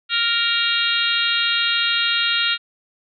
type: harmonic tone with a mistuned harmonic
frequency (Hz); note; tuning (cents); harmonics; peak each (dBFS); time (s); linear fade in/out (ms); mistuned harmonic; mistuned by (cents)
466.2; A#4; 0; 3 / 4 / 5 / 6 / 7 / 8 / 9; -23 / -28 / -28 / -23 / -25 / -23 / -28; 0.09-2.58; 50; 9; -30
effects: none